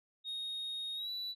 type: tone with pitch glide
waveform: sine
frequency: 3729 to 3951 Hz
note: A#7 to B7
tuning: 0 to 0 cents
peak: -35 dBFS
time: 0.24-1.35 s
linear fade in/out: 50 ms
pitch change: +100 cents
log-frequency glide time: 0.95-1.1 s
effects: tanh soft clip ceiling -36 dBFS